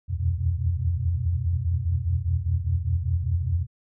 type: tone cluster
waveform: sine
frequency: 73 / 83.1 / 88 / 121.6 / 126.9 Hz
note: D2 / E2 / F2 / B2 / B2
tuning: -10 / +15 / +14 / -26 / +47 cents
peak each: -33 / -28 / -24 / -32 / -33 dBFS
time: 0.08-3.67 s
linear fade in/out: 50 ms
effects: none